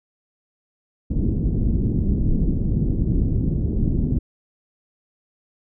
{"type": "low-pass noise", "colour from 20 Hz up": "pink", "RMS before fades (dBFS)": -20, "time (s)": [1.1, 4.19], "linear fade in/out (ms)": 10, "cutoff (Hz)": 300, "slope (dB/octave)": 24, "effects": []}